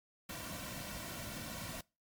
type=noise with comb filter; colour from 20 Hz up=pink; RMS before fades=-44 dBFS; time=0.29-1.81 s; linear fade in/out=5 ms; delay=2.4 ms; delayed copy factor=-0.7; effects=noise-tail reverb RT60 0.3 s tail -25 dB re dry + MP3 96 kbps